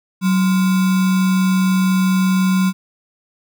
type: tone with sample-and-hold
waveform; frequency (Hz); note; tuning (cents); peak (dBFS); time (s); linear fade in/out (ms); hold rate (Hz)
sine; 187.1; F#3; +20; -12; 0.21-2.73; 50; 1225
effects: none